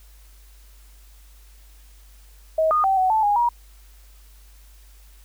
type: tone with pitch steps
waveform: sine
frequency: 636 / 1228 / 772 / 748 / 876 / 822 / 953 Hz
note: D#5 / D#6 / G5 / F#5 / A5 / G#5 / A#5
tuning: +38 / -23 / -27 / +19 / -8 / -18 / +38 cents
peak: -16 dBFS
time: 2.58-3.49 s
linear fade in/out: 5 ms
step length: 130 ms
effects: added 50 Hz sine -46 dBFS peak until 5.24 s + white hiss -56 dBFS RMS until 5.24 s